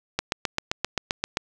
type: click train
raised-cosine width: 0.2 ms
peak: -6 dBFS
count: 10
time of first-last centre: 0.19-1.371 s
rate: 7.62 Hz
effects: none